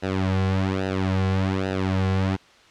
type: tone with flanger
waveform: sawtooth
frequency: 95 Hz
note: F#2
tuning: 46 cents sharp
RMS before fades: -23 dBFS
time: 0.02-2.37 s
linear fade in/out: 20 ms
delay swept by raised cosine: 0.89 to 3.29 ms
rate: 1.2 Hz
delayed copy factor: -1
effects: white hiss -52 dBFS RMS until 2.7 s + low-pass 4000 Hz 12 dB/octave